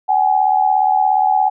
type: tone pair together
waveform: sine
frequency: 760 / 837.1 Hz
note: F#5 / G#5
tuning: +46 / +13 cents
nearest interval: major second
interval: 167 cents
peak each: -14 dBFS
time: 0.08-1.5 s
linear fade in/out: 20 ms
effects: none